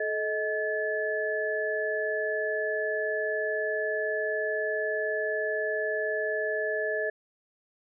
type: tone cluster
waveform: sine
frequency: 433 / 628 / 1724 Hz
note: A4 / D#5 / A6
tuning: -28 / +16 / -36 cents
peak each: -31 dBFS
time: 0-7.1 s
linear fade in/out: 5 ms
effects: none